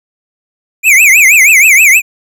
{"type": "tone with vibrato", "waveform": "square", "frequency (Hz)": 2323, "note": "D7", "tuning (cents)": -20, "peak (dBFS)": -3, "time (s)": [0.83, 2.02], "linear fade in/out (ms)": 50, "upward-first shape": "triangle", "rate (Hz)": 6.3, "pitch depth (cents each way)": 260, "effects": []}